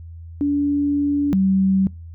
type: tone pair in turn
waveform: sine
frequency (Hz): 287.2 / 191.68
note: D4 / G3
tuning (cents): -39 / -39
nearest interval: perfect fifth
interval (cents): 700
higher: first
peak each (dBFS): -16 / -14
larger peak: second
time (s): 0.41-1.33 / 1.33-1.87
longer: first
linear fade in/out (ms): 0
effects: noise-tail reverb RT60 0.3 s tail -25 dB re dry + added 83 Hz sine -34 dBFS peak until 2.14 s